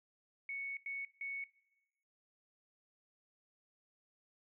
sine tone bursts at uneven times, 2217 Hz, C#7, in tune, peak -39 dBFS, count 3, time 0.49-0.77 / 0.86-1.05 / 1.21-1.44 s, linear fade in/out 2 ms, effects noise-tail reverb RT60 1.0 s tail -21 dB re dry

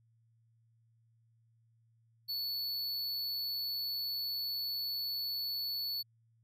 square tone, 4435 Hz, C#8, in tune, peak -35 dBFS, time 2.28-6.03 s, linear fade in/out 20 ms, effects added 114 Hz sine -67 dBFS peak until 6.43 s

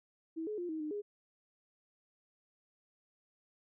sine tone with pitch steps, 324 / 424.8 / 351.4 / 316 / 304.5 / 412.6 Hz, E4 / G#4 / F4 / D#4 / D#4 / G#4, -30 / +39 / +11 / +27 / -37 / -11 cents, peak -36 dBFS, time 0.36-1.02 s, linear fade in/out 20 ms, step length 110 ms, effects none

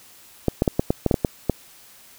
clicks, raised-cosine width 2 ms, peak -4 dBFS, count 10, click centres 0.483 / 0.621 / 0.678 / 0.795 / 0.905 / 1.063 / 1.112 / 1.142 / 1.248 / 1.497 s, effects white hiss -49 dBFS RMS until 2.18 s

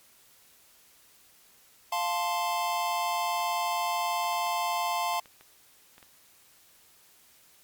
square chord, F major, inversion none, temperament equal, 698.5 / 880 / 1046.5 Hz, F5 / A5 / C6, 0 / 0 / 0 cents, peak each -32 dBFS, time 1.92-5.2 s, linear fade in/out 5 ms
clicks, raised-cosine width 0.3 ms, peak -35 dBFS, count 9, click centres 3.403 / 4.242 / 4.33 / 4.469 / 5.138 / 5.258 / 5.41 / 5.981 / 6.028 s
effects white hiss -59 dBFS RMS until 7.63 s + MP3 96 kbps

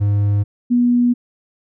triangle / sine tone pair in turn, 102.1 / 242.8 Hz, G#2 / B3, -29 / -29 cents, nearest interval octave + minor third, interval 1500 cents, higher second, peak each -11 dBFS, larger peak neither, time 0-0.44 / 0.7-1.14 s, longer neither, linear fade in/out 20 ms, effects none

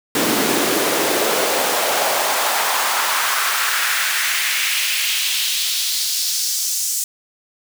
pink noise with high-pass filter sweep, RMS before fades -19 dBFS, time 0.15-7.04 s, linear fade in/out 2 ms, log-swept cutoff 250 to 7000 Hz, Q 1.9, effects none

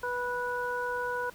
harmonic tone, 490.9 Hz, B4, 10 cents flat, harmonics 1 / 2 / 3, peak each -34 / -34 / -34 dBFS, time 0.03-1.3 s, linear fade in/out 5 ms, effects pink hiss -53 dBFS RMS until 1.34 s

